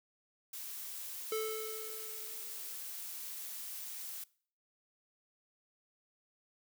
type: noise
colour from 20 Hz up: blue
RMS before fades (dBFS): -44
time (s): 0.53-4.24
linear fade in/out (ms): 5
type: tone with exponential decay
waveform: square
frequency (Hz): 437.6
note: A4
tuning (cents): -9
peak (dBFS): -33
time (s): 1.32-2.84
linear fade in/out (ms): 2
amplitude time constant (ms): 330
effects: noise-tail reverb RT60 0.5 s tail -22 dB re dry